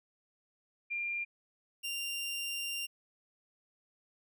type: tone pair in turn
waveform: sine / sawtooth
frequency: 2393 / 2784 Hz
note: D7 / F7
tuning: +32 / -6 cents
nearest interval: minor third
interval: 262 cents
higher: second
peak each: -33 / -32 dBFS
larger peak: second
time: 0.9-1.25 / 1.83-2.87 s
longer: second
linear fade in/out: 20 ms
effects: none